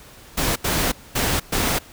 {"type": "noise bursts at uneven times", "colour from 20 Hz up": "pink", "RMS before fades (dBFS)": -21, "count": 4, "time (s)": [[0.37, 0.56], [0.64, 0.92], [1.15, 1.4], [1.52, 1.79]], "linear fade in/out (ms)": 10, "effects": ["pink hiss -45 dBFS RMS until 1.92 s"]}